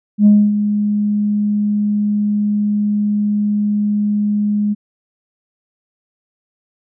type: tone with ADSR envelope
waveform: sine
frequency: 207.7 Hz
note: G#3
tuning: in tune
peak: -3 dBFS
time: 0.18-4.75 s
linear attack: 79 ms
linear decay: 260 ms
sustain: -10 dB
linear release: 28 ms
effects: tanh soft clip ceiling -2 dBFS